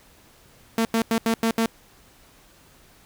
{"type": "tone bursts at uneven times", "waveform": "sawtooth", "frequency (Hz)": 226.7, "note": "A#3", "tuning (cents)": -48, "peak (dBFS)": -15, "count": 6, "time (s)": [[0.78, 0.85], [0.94, 1.02], [1.11, 1.18], [1.26, 1.34], [1.43, 1.51], [1.58, 1.66]], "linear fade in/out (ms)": 2, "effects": ["pink hiss -54 dBFS RMS until 3.05 s"]}